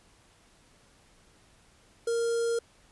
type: tone with notch filter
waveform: square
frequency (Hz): 465.2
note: A#4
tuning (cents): -4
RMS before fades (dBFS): -28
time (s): 2.07-2.59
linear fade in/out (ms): 5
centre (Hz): 2300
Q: 0.55
effects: pink hiss -61 dBFS RMS until 2.91 s + resampled to 24000 Hz